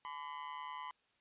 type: tone with amplitude modulation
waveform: 40% pulse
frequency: 1010 Hz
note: B5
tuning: 39 cents sharp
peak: -38 dBFS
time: 0.05-0.91 s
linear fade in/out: 0 ms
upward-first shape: sine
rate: 150 Hz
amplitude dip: 85%
effects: white hiss -75 dBFS RMS until 1.2 s + resampled to 8000 Hz